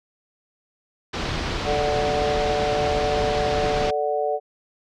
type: low-pass noise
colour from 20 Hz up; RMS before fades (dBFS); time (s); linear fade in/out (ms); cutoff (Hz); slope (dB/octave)
pink; -27; 1.13-3.91; 10; 5100; 24
type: chord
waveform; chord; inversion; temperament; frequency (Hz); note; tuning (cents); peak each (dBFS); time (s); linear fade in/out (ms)
sine; D major; second; equal; 440 / 587.3 / 740; A4 / D5 / F#5; 0 / 0 / 0; -25; 1.64-4.4; 50
effects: none